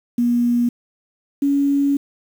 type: tone pair in turn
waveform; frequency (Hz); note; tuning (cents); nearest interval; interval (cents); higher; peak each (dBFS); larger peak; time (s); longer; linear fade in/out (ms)
sine; 240 / 281.1; B3 / C#4; -49 / +24; minor third; 273; second; -14; neither; 0.18-0.69 / 1.42-1.97; second; 5
effects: 7-bit